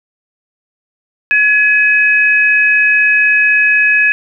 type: tone pair together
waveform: sine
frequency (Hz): 1693 / 2537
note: G#6 / D#7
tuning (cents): +33 / +33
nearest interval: perfect fifth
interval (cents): 700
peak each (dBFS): -10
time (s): 1.31-4.12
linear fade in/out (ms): 0
effects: none